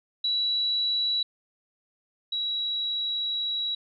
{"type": "tone pair in turn", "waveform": "sine", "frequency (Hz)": [3922, 3888], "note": ["B7", "B7"], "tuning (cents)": [-13, -28], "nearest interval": "unison", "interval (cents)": 15, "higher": "first", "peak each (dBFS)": [-23, -26], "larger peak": "first", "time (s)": [[0.24, 1.23], [2.32, 3.75]], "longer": "second", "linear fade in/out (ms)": 5, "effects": []}